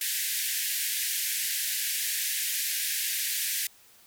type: band-pass noise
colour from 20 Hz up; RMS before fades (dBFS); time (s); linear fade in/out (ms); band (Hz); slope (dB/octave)
white; -30; 0.01-3.67; 2; 1600 to 16000; 96
effects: white hiss -57 dBFS RMS until 4.06 s